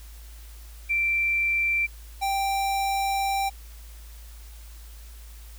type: tone pair in turn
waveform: sine / square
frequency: 2349 / 785.3 Hz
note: D7 / G5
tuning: 0 / +3 cents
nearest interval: octave + perfect fifth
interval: 1897 cents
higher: first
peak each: -21 / -24 dBFS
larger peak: first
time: 0.89-1.87 / 2.21-3.5 s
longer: second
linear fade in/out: 20 ms
effects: added 55 Hz sine -41 dBFS peak until 5.58 s + white hiss -52 dBFS RMS until 5.58 s